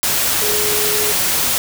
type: tone in noise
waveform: sine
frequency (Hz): 421.4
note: G#4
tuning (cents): +25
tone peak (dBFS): -22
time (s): 0.42-1.12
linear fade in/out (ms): 0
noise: white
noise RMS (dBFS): -17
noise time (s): 0.03-1.58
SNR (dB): -8
effects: none